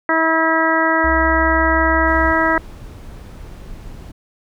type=harmonic tone; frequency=323.2 Hz; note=E4; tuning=34 cents flat; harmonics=1 / 2 / 3 / 4 / 5 / 6; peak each=-20 / -20 / -20 / -20 / -20 / -20 dBFS; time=0.09-2.58 s; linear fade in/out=2 ms
type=tone; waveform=sine; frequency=63.8 Hz; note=C2; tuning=43 cents flat; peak=-20 dBFS; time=1.04-2.32 s; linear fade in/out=5 ms
type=noise; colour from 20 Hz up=brown; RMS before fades=-34 dBFS; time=2.07-4.12 s; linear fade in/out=10 ms
effects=none